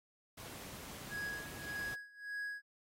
pink noise, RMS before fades -49 dBFS, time 0.37-1.95 s, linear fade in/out 10 ms
triangle tone with tremolo, 1661.2 Hz, G#6, in tune, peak -36 dBFS, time 1.09-2.62 s, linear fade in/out 50 ms, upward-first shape sine, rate 1.7 Hz, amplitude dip 90%
effects high-pass 60 Hz 12 dB/octave + AAC 48 kbps

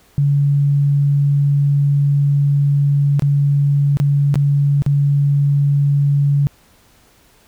sine tone with dropouts, 142.2 Hz, C#3, 45 cents sharp, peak -11 dBFS, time 0.18-6.47 s, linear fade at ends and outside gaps 0 ms, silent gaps 3.195-3.222 / 3.971-4 / 4.342-4.356 / 4.821-4.863 s, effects pink hiss -52 dBFS RMS until 7.47 s

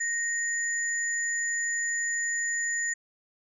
sine tone pair together, 1864.7 / 6983 Hz, A#6 / A8, 0 / -14 cents, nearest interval octave + major seventh, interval 2286 cents, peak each -28 / -31 dBFS, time 0-2.94 s, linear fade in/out 10 ms, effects none

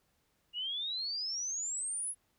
sine exponential sweep, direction up, 2830 to 10680 Hz, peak -34 dBFS, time 0.53-2.15 s, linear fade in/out 50 ms, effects pink hiss -75 dBFS RMS until 2.38 s

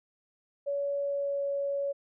sine tone with pitch glide, 565 to 561.1 Hz, C#5 to C#5, +33 to +21 cents, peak -28 dBFS, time 0.66-1.93 s, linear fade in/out 20 ms, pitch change -12 cents, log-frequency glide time 1-1.44 s, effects none

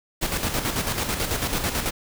pink noise with tremolo, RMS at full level -24 dBFS, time 0.21-1.91 s, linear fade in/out 20 ms, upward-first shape square, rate 9.1 Hz, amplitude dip 50%, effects none

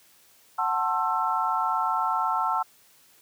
sine chord, F# half-diminished seventh, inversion none, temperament just, 740 / 888 / 1065.6 / 1332 Hz, F#5 / A5 / C6 / E6, 0 / +16 / +31 / +18 cents, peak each -30 / -27 / -30 / -27 dBFS, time 0.58-2.63 s, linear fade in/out 10 ms, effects white hiss -58 dBFS RMS until 3.21 s + high-pass 80 Hz 12 dB/octave

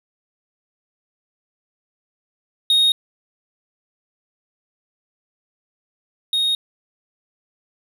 triangle tone pair in turn, 3729 / 3729 Hz, A#7 / A#7, 0 / 0 cents, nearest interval unison, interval 0 cents, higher neither, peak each -11 / -15 dBFS, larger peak first, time 2.7-2.92 / 6.33-6.55 s, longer neither, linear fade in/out 2 ms, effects none

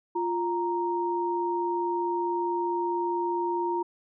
sine tone pair together, 349.2 / 932.3 Hz, F4 / A#5, 0 / 0 cents, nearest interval octave + perfect fourth, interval 1700 cents, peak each -28 dBFS, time 0.15-3.83 s, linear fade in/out 10 ms, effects none

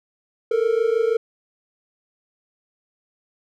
triangle tone pair together, 441.7 / 467.9 Hz, A4 / A#4, +7 / +6 cents, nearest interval minor second, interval 99 cents, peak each -18 dBFS, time 0.51-1.17 s, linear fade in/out 5 ms, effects none

